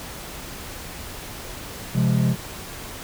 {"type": "chord", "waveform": "triangle", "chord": "F minor", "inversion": "second", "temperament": "equal with one note detuned", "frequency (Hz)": [130.81, 171.42, 207.7], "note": ["C3", "F3", "Ab3"], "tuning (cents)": [0, -32, 0], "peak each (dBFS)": [-17, -20, -21], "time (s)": [1.93, 2.36], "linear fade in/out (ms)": 50, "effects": ["tanh soft clip ceiling -7 dBFS", "pink hiss -36 dBFS RMS until 3.03 s"]}